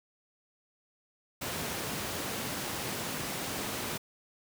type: high-pass noise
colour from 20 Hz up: pink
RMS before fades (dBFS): -36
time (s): 1.41-3.98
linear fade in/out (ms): 10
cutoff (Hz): 120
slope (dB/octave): 12
effects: none